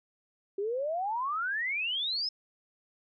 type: exponential sweep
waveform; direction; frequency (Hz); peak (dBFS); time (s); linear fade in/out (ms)
sine; up; 384.7 to 5274; -29; 0.58-2.29; 5
effects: none